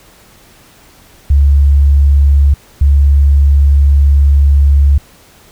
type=tone pair in turn; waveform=sine; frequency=70.5 / 70.5 Hz; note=C#2 / C#2; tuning=+30 / +30 cents; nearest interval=unison; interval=0 cents; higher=neither; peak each=-4 dBFS; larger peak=neither; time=1.3-2.54 / 2.81-4.98 s; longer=second; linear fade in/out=5 ms; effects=pink hiss -43 dBFS RMS until 5.51 s